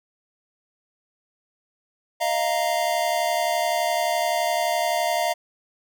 square chord, Eb suspended second, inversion none, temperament equal with one note detuned, 622.3 / 694 / 932.3 Hz, Eb5 / F5 / Bb5, 0 / -11 / 0 cents, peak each -27 / -24 / -29 dBFS, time 2.2-5.34 s, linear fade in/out 20 ms, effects none

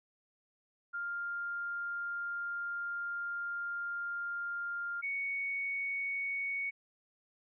sine tone pair in turn, 1400 / 2227 Hz, F6 / C#7, +4 / +7 cents, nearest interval minor sixth, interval 803 cents, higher second, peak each -35 / -33 dBFS, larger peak second, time 0.93-5.02 / 5.02-6.71 s, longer first, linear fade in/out 20 ms, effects none

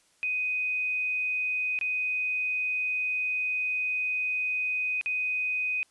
sine tone with dropouts, 2500 Hz, D#7, 8 cents sharp, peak -26 dBFS, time 0.23-5.83 s, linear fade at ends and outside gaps 0 ms, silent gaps 1.789-1.812 / 5.012-5.06 s, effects white hiss -65 dBFS RMS until 5.9 s + resampled to 24000 Hz

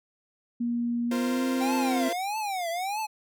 sine tone with pitch glide, 237.5 to 260.5 Hz, A#3 to C4, +33 to -7 cents, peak -25 dBFS, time 0.6-2.09 s, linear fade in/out 10 ms, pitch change +160 cents, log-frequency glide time 1.06-1.45 s
sawtooth chord, F suspended fourth, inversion none, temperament equal with one note detuned, 345.2 / 466.2 / 523.3 Hz, F4 / Bb4 / C5, -20 / 0 / 0 cents, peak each -31 / -33 / -30 dBFS, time 1.11-2.13 s, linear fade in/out 5 ms
square tone with vibrato, 764 Hz, G5, 45 cents flat, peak -29 dBFS, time 1.6-3.07 s, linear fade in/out 20 ms, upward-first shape triangle, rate 1.6 Hz, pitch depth 260 cents each way
effects none

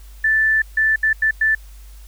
sine tone bursts at uneven times, 1760 Hz, A6, in tune, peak -13 dBFS, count 5, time 0.24-0.62 / 0.77-0.96 / 1.03-1.13 / 1.22-1.31 / 1.41-1.55 s, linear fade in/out 5 ms, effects added 50 Hz sine -37 dBFS peak until 2.07 s + white hiss -51 dBFS RMS until 2.07 s

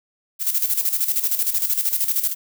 violet noise with tremolo, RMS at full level -19 dBFS, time 0.39-2.35 s, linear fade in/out 50 ms, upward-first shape square, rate 13 Hz, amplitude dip 65%, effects none

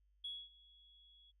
sine tone with ADSR envelope, 3353 Hz, G#7, 16 cents sharp, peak -40 dBFS, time 0.24-1.32 s, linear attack 8 ms, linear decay 240 ms, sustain -23 dB, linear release 22 ms, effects tanh soft clip ceiling -36 dBFS + added 50 Hz sine -70 dBFS peak until 1.4 s

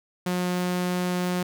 sawtooth tone, 179.7 Hz, F3, 50 cents sharp, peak -20 dBFS, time 0.26-1.43 s, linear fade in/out 5 ms, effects none

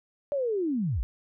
sine linear sweep, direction down, 587.3 to 38.7 Hz, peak -25 dBFS, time 0.32-1.03 s, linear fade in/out 0 ms, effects none

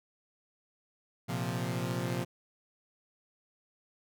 sawtooth chord, Bb suspended second, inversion none, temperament equal, 116.54 / 130.81 / 174.61 Hz, Bb2 / C3 / F3, 0 / 0 / 0 cents, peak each -32 dBFS, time 1.28-2.25 s, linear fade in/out 20 ms, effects none

